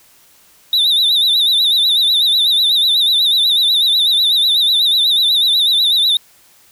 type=tone with vibrato; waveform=triangle; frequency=3729 Hz; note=A#7; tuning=in tune; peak=-9 dBFS; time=0.73-6.17 s; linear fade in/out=2 ms; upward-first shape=sine; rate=8.1 Hz; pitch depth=110 cents each way; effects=white hiss -49 dBFS RMS until 6.71 s